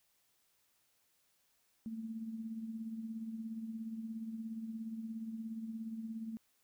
sine tone with tremolo, 223.7 Hz, A3, 29 cents sharp, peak -37 dBFS, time 1.86-6.37 s, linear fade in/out 0 ms, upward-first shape triangle, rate 17 Hz, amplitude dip 60%, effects white hiss -75 dBFS RMS until 6.63 s

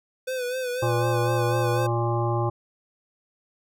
square tone with vibrato, 504 Hz, B4, 35 cents sharp, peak -27 dBFS, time 0.27-1.87 s, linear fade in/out 10 ms, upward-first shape sine, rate 4 Hz, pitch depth 54 cents each way
harmonic tone, 117.4 Hz, A#2, 13 cents sharp, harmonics 1 / 3 / 5 / 7 / 9 / 10, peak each -24 / -28 / -32 / -30 / -32 / -38 dBFS, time 0.82-2.5 s, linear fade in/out 10 ms
effects none

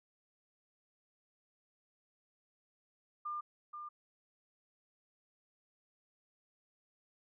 sine tone with echo, 1200 Hz, D6, 37 cents sharp, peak -37 dBFS, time 3.25-3.41 s, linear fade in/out 10 ms, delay 480 ms, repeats 1, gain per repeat -6 dB, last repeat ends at 3.89 s, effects none

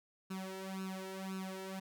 sawtooth tone with flanger, 190.1 Hz, F#3, 47 cents sharp, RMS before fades -43 dBFS, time 0.3-1.8 s, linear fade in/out 10 ms, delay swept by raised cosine 0.74 to 2.24 ms, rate 1.9 Hz, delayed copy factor +1, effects none

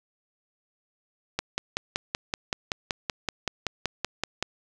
click train, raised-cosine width 0.2 ms, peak -9 dBFS, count 17, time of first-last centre 1.39-4.426 s, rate 5.27 Hz, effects none

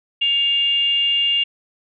sine tone with frequency modulation, 2807 Hz, F7, 8 cents sharp, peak -15 dBFS, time 0.21-1.44 s, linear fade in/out 10 ms, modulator 564 Hz, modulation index 0.33, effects none

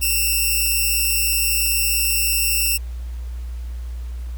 5% pulse tone pair together, 2628 / 2769 Hz, E7 / F7, -6 / -15 cents, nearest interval minor second, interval 91 cents, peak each -11 dBFS, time 0.01-2.78 s, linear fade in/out 20 ms, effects added 60 Hz sine -26 dBFS peak until 4.37 s + pink hiss -50 dBFS RMS until 4.37 s

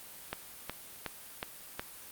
click train, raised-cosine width 0.3 ms, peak -18 dBFS, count 5, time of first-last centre 0.33-1.795 s, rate 2.73 Hz, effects white hiss -49 dBFS RMS until 2.11 s + Opus 32 kbps

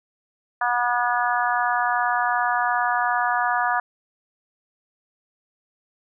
harmonic tone, 242.7 Hz, B3, 30 cents flat, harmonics 3 / 4 / 5 / 6 / 7, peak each -24 / -25 / -26 / -27 / -27 dBFS, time 0.61-3.8 s, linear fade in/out 5 ms, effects none

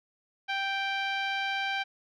10% pulse tone with low-pass filter, 784 Hz, G5, in tune, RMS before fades -31 dBFS, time 0.48-1.84 s, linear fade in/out 20 ms, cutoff 2800 Hz, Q 0.9, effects none

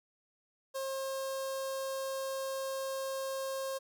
sawtooth tone with notch filter, 536 Hz, C5, 42 cents sharp, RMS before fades -37 dBFS, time 0.74-3.79 s, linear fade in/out 20 ms, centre 2200 Hz, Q 0.91, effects none

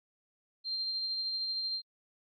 sine tone with tremolo, 4170 Hz, C8, 7 cents flat, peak -30 dBFS, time 0.64-1.82 s, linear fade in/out 50 ms, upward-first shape sine, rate 13 Hz, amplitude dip 30%, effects tanh soft clip ceiling -27 dBFS + AAC 32 kbps

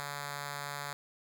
5% pulse tone with notch filter, 143.5 Hz, D3, 40 cents flat, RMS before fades -40 dBFS, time 0-0.93 s, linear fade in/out 0 ms, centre 320 Hz, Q 0.51, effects none

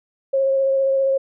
sine tone with vibrato, 540 Hz, C#5, 45 cents flat, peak -15 dBFS, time 0.33-1.18 s, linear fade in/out 10 ms, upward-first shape sine, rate 15 Hz, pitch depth 14 cents each way, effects none

